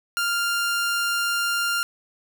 sawtooth tone, 1396.9 Hz, F6, in tune, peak -18 dBFS, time 0.17-1.83 s, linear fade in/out 0 ms, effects none

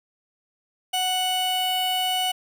45% pulse tone pair together, 739.8 / 2959 Hz, F#5 / F#7, 0 / -1 cents, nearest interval 2 octaves, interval 2399 cents, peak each -25 dBFS, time 0.93-2.32 s, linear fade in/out 10 ms, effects none

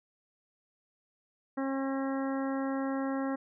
harmonic tone, 270 Hz, C#4, 45 cents flat, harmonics 1 / 2 / 3 / 4 / 5 / 6 / 7, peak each -31 / -37 / -41 / -43 / -45 / -47 / -48 dBFS, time 1.57-3.36 s, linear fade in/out 10 ms, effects none

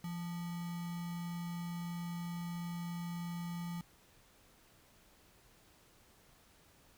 sine tone with sample-and-hold, 171.5 Hz, F3, 31 cents flat, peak -38 dBFS, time 0.04-3.81 s, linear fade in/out 2 ms, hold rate 1050 Hz, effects pink hiss -65 dBFS RMS until 6.97 s

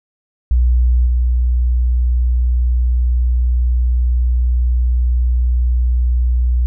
sine tone with level steps, 61 Hz, B1, 21 cents flat, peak -9 / -11 dBFS, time 0.51-6.66 s, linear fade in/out 0 ms, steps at 1.06 s, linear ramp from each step 10 ms, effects none

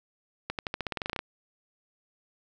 accelerating click train, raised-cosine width 0.3 ms, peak -15 dBFS, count 14, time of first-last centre 0.5-1.191 s, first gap 88 ms, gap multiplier 0.91, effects none

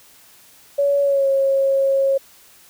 sine tone with pitch glide, 565 to 544.2 Hz, C#5 to C#5, +33 to -32 cents, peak -14 dBFS, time 0.78-2.18 s, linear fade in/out 10 ms, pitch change -65 cents, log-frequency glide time 1.02-1.28 s, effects white hiss -49 dBFS RMS until 2.69 s

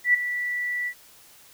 sine tone with ADSR envelope, 1961 Hz, B6, 13 cents flat, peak -13 dBFS, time 0.04-0.94 s, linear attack 100 ms, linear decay 11 ms, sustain -12 dB, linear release 71 ms, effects white hiss -52 dBFS RMS until 1.53 s

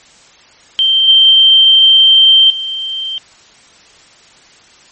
sine tone with level steps, 3136 Hz, G7, in tune, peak -7 / -3 / -17 dBFS, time 0.79-3.18 s, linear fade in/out 0 ms, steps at 1.08 / 2.5 s, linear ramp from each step 2 ms, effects white hiss -43 dBFS RMS until 4.91 s + MP3 32 kbps

